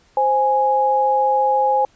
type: tone pair together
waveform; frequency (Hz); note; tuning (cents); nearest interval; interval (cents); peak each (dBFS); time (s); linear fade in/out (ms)
sine; 523.3 / 830.7; C5 / G#5; 0 / 0; minor sixth; 800; -19 / -15; 0.17-1.85; 2
effects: pink hiss -56 dBFS RMS until 1.95 s + resampled to 16000 Hz